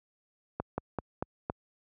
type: slowing click train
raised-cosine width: 1 ms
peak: -17 dBFS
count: 5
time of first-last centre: 0.6-1.499 s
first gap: 180 ms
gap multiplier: 1.15
effects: high-pass 60 Hz 12 dB/octave